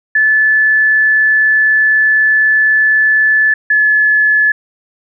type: tone pair in turn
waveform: sine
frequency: 1736 / 1717.1 Hz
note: A6 / A6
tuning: -24 / -43 cents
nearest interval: unison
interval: 19 cents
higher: first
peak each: -7 dBFS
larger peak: neither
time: 0.15-3.54 / 3.7-4.52 s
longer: first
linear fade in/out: 5 ms
effects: none